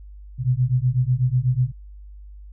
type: beating tone pair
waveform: sine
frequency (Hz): 122.5 / 130.6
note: B2 / C3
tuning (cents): -14 / -3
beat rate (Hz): 8.1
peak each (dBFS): -20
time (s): 0.38-1.72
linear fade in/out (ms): 50
effects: added 50 Hz sine -38 dBFS peak until 2.52 s